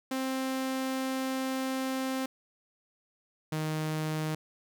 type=tone pair in turn; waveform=sawtooth; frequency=263.1 / 155.72 Hz; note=C4 / D#3; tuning=+10 / +2 cents; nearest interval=major sixth; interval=908 cents; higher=first; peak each=-26 dBFS; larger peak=neither; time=0.11-2.26 / 3.52-4.35 s; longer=first; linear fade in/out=5 ms; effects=none